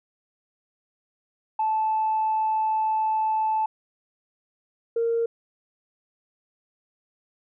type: tone pair in turn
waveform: sine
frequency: 873 / 462.5 Hz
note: A5 / A#4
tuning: -14 / -14 cents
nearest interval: major seventh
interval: 1100 cents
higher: first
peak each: -20 dBFS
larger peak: neither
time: 1.59-3.66 / 4.96-5.26 s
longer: first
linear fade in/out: 5 ms
effects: tanh soft clip ceiling -16 dBFS